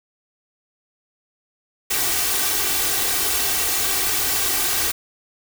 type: noise with comb filter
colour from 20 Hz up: white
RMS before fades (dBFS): -21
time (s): 1.9-4.92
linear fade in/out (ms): 10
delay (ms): 2.6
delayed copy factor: +0.7
effects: none